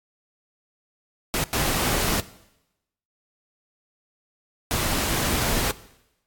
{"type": "noise bursts at uneven times", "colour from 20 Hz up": "pink", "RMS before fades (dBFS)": -24, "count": 3, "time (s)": [[1.34, 1.44], [1.53, 2.2], [4.71, 5.71]], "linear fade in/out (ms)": 0, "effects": ["noise-tail reverb RT60 0.9 s tail -18 dB re dry", "AAC 64 kbps"]}